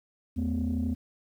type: tone cluster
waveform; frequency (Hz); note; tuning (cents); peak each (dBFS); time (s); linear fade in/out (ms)
sine; 81.2 / 218.8 / 250.5; E2 / A3 / B3; -26 / -9 / +25; -29 / -31 / -29; 0.36-0.95; 20
effects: tanh soft clip ceiling -21 dBFS + 10-bit